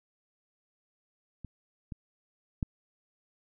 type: clicks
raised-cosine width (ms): 5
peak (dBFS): -29 / -26 / -17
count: 3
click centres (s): 1.447 / 1.922 / 2.628
effects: none